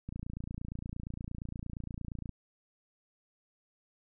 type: click train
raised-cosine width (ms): 5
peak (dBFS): -27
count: 64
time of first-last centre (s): 0.09-2.293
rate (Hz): 28.6
effects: none